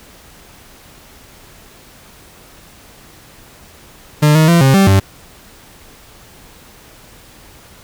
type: tone with pitch steps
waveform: 40% pulse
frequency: 149.8 / 157 / 170.1 / 134.1 / 194.9 / 96.9 Hz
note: D3 / D#3 / F3 / C3 / G3 / G2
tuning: +35 / +16 / -45 / +43 / -10 / -20 cents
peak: -6 dBFS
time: 4.22-5 s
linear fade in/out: 10 ms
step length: 130 ms
effects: pink hiss -42 dBFS RMS until 7.83 s